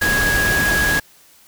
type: tone in noise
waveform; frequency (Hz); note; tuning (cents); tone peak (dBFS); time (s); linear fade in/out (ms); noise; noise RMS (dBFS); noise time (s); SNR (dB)
sine; 1656; G#6; -5; -16; 0.01-1; 10; pink; -21; 0.01-1; +2
effects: white hiss -50 dBFS RMS until 1.47 s